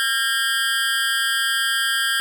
25% pulse tone with amplitude modulation, 1605 Hz, G6, 40 cents sharp, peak -11 dBFS, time 0-2.2 s, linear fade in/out 0 ms, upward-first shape sine, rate 241 Hz, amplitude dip 85%, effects none

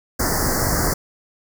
pink band-stop noise, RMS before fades -20 dBFS, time 0.19-0.94 s, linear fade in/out 10 ms, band 2000 to 4600 Hz, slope 96 dB/octave, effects none

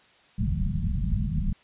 pink low-pass noise, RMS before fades -26 dBFS, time 0.38-1.53 s, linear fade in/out 5 ms, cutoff 220 Hz, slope 96 dB/octave, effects white hiss -58 dBFS RMS until 1.63 s + resampled to 8000 Hz

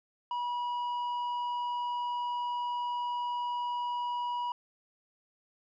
triangle tone with tanh clipping, 970 Hz, B5, 31 cents flat, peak -32 dBFS, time 0.31-4.52 s, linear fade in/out 2 ms, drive 10 dB, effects none

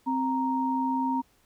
sine tone pair together, 261.6 / 932.3 Hz, C4 / A#5, 0 / 0 cents, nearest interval octave + minor seventh, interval 2200 cents, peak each -27 dBFS, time 0.06-1.22 s, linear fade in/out 20 ms, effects pink hiss -65 dBFS RMS until 1.45 s

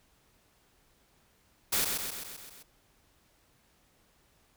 white noise with echo, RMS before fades -28 dBFS, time 1.72-1.85 s, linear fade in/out 10 ms, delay 130 ms, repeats 6, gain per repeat -4 dB, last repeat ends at 2.63 s, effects pink hiss -67 dBFS RMS until 4.56 s

